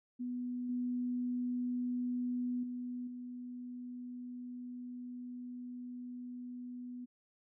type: tone with level steps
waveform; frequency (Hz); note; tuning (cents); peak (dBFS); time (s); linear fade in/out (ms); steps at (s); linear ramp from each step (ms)
sine; 246.9; B3; 0; -36 / -33 / -38 / -42; 0.19-7.06; 20; 0.69 / 2.63 / 3.07; 5
effects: none